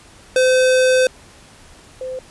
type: tone pair in turn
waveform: square / sine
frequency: 513 / 515.1 Hz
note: C5 / C5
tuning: -34 / -27 cents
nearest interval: unison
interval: 7 cents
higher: second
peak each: -12 / -24 dBFS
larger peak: first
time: 0.36-1.07 / 2.01-2.19 s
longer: first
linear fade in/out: 2 ms
effects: pink hiss -45 dBFS RMS until 2.3 s + resampled to 24000 Hz